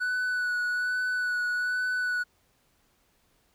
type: tone with vibrato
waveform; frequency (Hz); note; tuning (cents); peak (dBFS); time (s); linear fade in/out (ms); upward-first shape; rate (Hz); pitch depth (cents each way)
triangle; 1482; F#6; +2; -24; 0-2.24; 20; sine; 1.2; 19
effects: pink hiss -68 dBFS RMS until 3.54 s